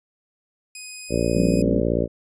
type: tone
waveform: 5% pulse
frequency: 2502 Hz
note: D#7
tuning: 9 cents sharp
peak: -24 dBFS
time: 0.75-1.62 s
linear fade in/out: 2 ms
type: harmonic tone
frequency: 57.9 Hz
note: A#1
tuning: 11 cents flat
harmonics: 1 / 2 / 3 / 4 / 5 / 6 / 7 / 8 / 9 / 10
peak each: -28 / -28 / -28 / -28 / -28 / -28 / -28 / -28 / -28 / -28 dBFS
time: 1.09-2.08 s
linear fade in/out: 50 ms
type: chord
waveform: sine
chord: F suspended second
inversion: none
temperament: equal with one note detuned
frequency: 174.61 / 196 / 267.7 Hz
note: F3 / G3 / C4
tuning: 0 / 0 / +40 cents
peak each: -24 dBFS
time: 1.36-1.8 s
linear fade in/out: 2 ms
effects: resampled to 22050 Hz